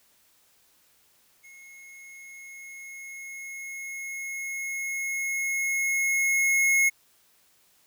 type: tone with level ramp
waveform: square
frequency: 2168 Hz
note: C#7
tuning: 39 cents flat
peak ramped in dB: -48 to -19 dBFS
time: 1.43-6.9 s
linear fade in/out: 20 ms
effects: white hiss -63 dBFS RMS until 7.86 s